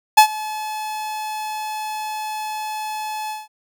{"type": "tone with ADSR envelope", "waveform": "45% pulse", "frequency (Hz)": 859, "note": "A5", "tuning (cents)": -42, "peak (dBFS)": -4, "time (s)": [0.17, 3.48], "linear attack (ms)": 12, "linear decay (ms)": 87, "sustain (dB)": -21, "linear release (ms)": 180, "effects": []}